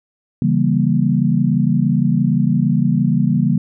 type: chord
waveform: sine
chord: C# diminished seventh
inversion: none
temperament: equal with one note detuned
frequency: 138.59 / 164.81 / 196 / 235.9 Hz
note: C#3 / E3 / G3 / Bb3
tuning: 0 / 0 / 0 / +21 cents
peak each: -18 dBFS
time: 0.42-3.58 s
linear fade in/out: 2 ms
effects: none